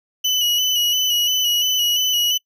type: tone with vibrato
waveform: 35% pulse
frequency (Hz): 2960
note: F#7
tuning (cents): 0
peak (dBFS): -14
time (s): 0.24-2.38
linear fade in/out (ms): 10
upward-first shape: square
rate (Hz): 2.9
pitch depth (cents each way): 28
effects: noise-tail reverb RT60 0.1 s tail -25 dB re dry